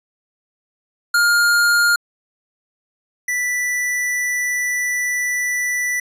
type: tone pair in turn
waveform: square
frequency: 1413 / 1973.1 Hz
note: F6 / B6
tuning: +20 / -2 cents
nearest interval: tritone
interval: 578 cents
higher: second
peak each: -13 / -19 dBFS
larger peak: first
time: 1.14-1.96 / 3.28-6 s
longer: second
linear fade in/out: 5 ms
effects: resampled to 32000 Hz